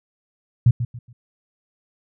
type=tone with echo; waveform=sine; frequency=120 Hz; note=B2; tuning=49 cents flat; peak=-9 dBFS; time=0.66-0.71 s; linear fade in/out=5 ms; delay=140 ms; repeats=3; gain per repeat=-11 dB; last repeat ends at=1.13 s; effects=none